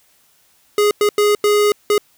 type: tone bursts at uneven times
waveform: square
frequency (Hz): 415.3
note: G#4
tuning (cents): 0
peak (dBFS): -12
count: 5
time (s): 0.78-0.91 / 1.01-1.09 / 1.18-1.35 / 1.44-1.72 / 1.9-1.98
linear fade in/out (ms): 2
effects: white hiss -56 dBFS RMS until 2.17 s